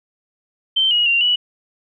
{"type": "tone with pitch steps", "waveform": "sine", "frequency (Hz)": [3112, 2896, 2771, 2944], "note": ["G7", "F#7", "F7", "F#7"], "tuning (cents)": [-13, -38, -14, -9], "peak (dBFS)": -13, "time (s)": [0.76, 1.36], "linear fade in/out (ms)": 10, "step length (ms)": 150, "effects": []}